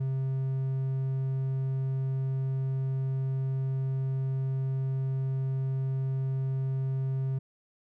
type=tone; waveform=triangle; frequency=133.2 Hz; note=C3; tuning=31 cents sharp; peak=-25 dBFS; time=0-7.39 s; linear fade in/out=10 ms; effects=none